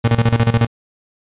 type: tone with tremolo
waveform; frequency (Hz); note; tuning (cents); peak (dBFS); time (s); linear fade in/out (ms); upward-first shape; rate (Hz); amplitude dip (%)
35% pulse; 115.7; A#2; -13; -8; 0.04-0.67; 10; square; 14; 80
effects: resampled to 8000 Hz